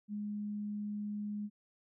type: tone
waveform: sine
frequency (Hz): 207.8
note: G#3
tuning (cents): +1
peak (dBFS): -36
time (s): 0.08-1.5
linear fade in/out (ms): 50
effects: none